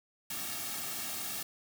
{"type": "noise with comb filter", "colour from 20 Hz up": "white", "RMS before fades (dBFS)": -38, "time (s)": [0.3, 1.43], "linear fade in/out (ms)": 5, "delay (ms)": 2, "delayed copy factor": -0.75, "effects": []}